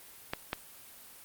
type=clicks; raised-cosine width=0.3 ms; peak=-15 dBFS; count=2; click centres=0.335 / 0.531 s; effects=white hiss -52 dBFS RMS until 1.24 s + Opus 32 kbps